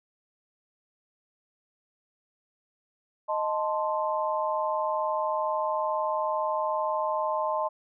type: chord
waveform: sine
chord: A diminished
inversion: second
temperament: equal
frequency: 622.3 / 880 / 1046.5 Hz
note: Eb5 / A5 / C6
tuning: 0 / 0 / 0 cents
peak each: -29 / -30 / -30 dBFS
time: 3.28-7.69 s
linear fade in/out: 20 ms
effects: none